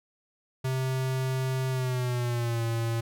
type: tone with pitch glide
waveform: square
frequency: 130.81 to 115.2 Hz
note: C3 to A#2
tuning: 0 to -20 cents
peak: -27 dBFS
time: 0.64-3.01 s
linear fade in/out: 10 ms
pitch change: -220 cents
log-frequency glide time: 1.7-2.63 s
effects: none